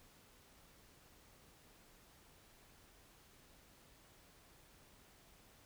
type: silence
effects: pink hiss -65 dBFS RMS until 5.65 s